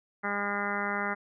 harmonic tone, 202.8 Hz, G#3, 41 cents flat, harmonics 1 / 2 / 3 / 4 / 5 / 6 / 7 / 8 / 9 / 10, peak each -37 / -39 / -40 / -37 / -40 / -37 / -35 / -40 / -38 / -38 dBFS, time 0.23-1.15 s, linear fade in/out 20 ms, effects none

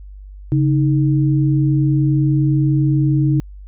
sine tone pair together, 138.8 / 311.6 Hz, C#3 / D#4, +3 / +3 cents, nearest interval octave + major second, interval 1400 cents, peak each -13 / -18 dBFS, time 0.52-3.4 s, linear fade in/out 0 ms, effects added 49 Hz sine -33 dBFS peak until 3.67 s

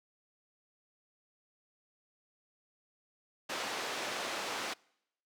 pink band-pass noise, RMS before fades -38 dBFS, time 3.49-4.74 s, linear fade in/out 10 ms, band 460 to 5600 Hz, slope 12 dB/octave, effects noise-tail reverb RT60 0.8 s tail -26 dB re dry

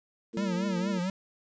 harmonic tone, 113.3 Hz, A#2, 49 cents flat, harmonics 2 / 3 / 4, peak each -36 / -38 / -40 dBFS, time 0.33-1 s, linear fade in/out 20 ms
square tone with vibrato, 188.2 Hz, F#3, 30 cents sharp, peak -29 dBFS, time 0.37-1.1 s, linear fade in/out 2 ms, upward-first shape triangle, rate 4.3 Hz, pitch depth 140 cents each way
effects resampled to 16000 Hz + 10-bit

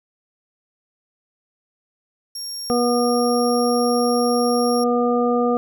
30% pulse tone, 5560 Hz, F8, 9 cents flat, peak -24 dBFS, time 2.35-4.84 s, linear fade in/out 5 ms
harmonic tone, 242 Hz, B3, 35 cents flat, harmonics 1 / 2 / 3 / 5, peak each -20 / -19 / -24 / -26 dBFS, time 2.7-5.57 s, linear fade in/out 0 ms
effects none

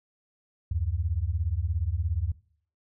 sine beating tone pair, 74.5 / 91.5 Hz, D2 / F#2, +25 / -19 cents, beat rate 17 Hz, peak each -28 dBFS, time 0.71-2.32 s, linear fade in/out 5 ms, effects noise-tail reverb RT60 0.5 s tail -18 dB re dry

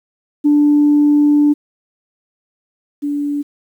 sine tone pair in turn, 293.7 / 289.2 Hz, D4 / D4, 0 / -27 cents, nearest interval unison, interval 27 cents, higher first, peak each -7 / -16 dBFS, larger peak first, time 0.44-1.54 / 3.02-3.43 s, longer first, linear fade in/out 20 ms, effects tanh soft clip ceiling -4 dBFS + 8-bit

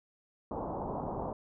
white low-pass noise, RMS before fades -37 dBFS, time 0.51-1.33 s, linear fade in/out 2 ms, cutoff 990 Hz, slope 48 dB/octave, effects none

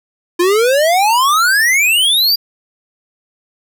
square exponential sweep, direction up, 340 to 4865 Hz, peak -10 dBFS, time 0.39-2.36 s, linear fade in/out 10 ms, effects none

